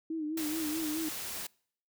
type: tone with vibrato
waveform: sine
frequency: 312.7 Hz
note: D#4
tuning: 9 cents sharp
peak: -32 dBFS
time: 0.1-1.09 s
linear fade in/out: 5 ms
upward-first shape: sine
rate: 4.7 Hz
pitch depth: 72 cents each way
type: noise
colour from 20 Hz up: white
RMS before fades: -39 dBFS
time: 0.37-1.47 s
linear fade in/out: 5 ms
effects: noise-tail reverb RT60 0.6 s tail -26 dB re dry